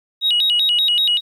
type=tone with vibrato; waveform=sine; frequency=3317 Hz; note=G#7; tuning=3 cents flat; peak=-12 dBFS; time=0.21-1.21 s; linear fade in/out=50 ms; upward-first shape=square; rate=5.2 Hz; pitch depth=230 cents each way; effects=tanh soft clip ceiling -10 dBFS + 9-bit